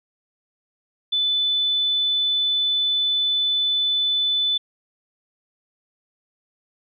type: tone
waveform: sine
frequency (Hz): 3500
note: A7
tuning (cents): -10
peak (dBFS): -18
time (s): 1.12-4.58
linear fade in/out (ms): 10
effects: none